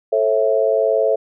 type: chord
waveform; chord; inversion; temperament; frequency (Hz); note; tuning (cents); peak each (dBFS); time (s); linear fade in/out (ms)
sine; A major; none; equal with one note detuned; 440 / 541.4 / 659.3; A4 / C#5 / E5; 0 / -41 / 0; -18; 0.12-1.16; 10
effects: none